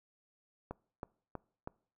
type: click train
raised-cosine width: 1 ms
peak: -26 dBFS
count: 4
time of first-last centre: 0.71-1.675 s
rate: 3.11 Hz
effects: noise-tail reverb RT60 0.5 s tail -24 dB re dry